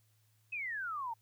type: exponential sweep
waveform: sine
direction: down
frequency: 2609 to 880 Hz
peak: -36 dBFS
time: 0.52-1.14 s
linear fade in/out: 10 ms
effects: added 108 Hz sine -69 dBFS peak until 1.21 s + white hiss -75 dBFS RMS until 1.21 s